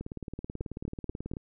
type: two click trains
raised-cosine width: 3 ms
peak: -24 / -21 dBFS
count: 26 / 4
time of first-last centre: 0.01-1.369 / 0.61-1.336 s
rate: 18.4 / 4.13 Hz
effects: none